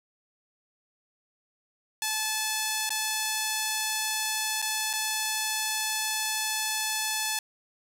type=tone with dropouts; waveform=5% pulse; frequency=867 Hz; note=A5; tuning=26 cents flat; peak=-15 dBFS; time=2.02-7.39 s; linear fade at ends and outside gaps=2 ms; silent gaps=2.893-2.904 / 4.618-4.624 / 4.931-4.935 s; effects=none